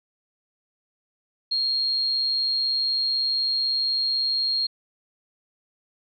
sine tone, 4246 Hz, C8, 25 cents sharp, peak -21 dBFS, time 1.51-4.67 s, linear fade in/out 10 ms, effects none

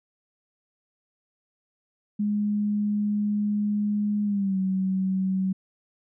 sine tone with pitch glide, 207.7 to 189.36 Hz, G#3 to F#3, 0 to +40 cents, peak -22 dBFS, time 2.19-5.53 s, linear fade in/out 10 ms, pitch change -160 cents, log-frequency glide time 4.24-4.58 s, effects none

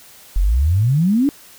sine exponential sweep, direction up, 40.39 to 298.7 Hz, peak -12 dBFS, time 0.36-1.29 s, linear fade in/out 0 ms, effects white hiss -44 dBFS RMS until 1.58 s

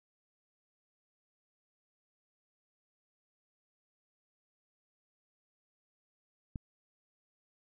click, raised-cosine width 5 ms, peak -26 dBFS, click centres 6.558 s, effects none

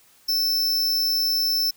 square tone, 5310 Hz, E8, 12 cents sharp, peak -20 dBFS, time 0.28-1.71 s, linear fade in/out 10 ms, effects white hiss -56 dBFS RMS until 1.76 s

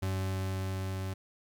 40% pulse tone with level ramp, 95 Hz, F#2, 46 cents sharp, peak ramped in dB -29 to -33 dBFS, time 0.02-1.14 s, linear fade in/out 10 ms, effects 11-bit

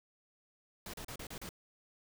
pink noise bursts, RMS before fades -45 dBFS, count 6, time 0.86-1.491 s, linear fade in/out 2 ms, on 76 ms, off 35 ms, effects none

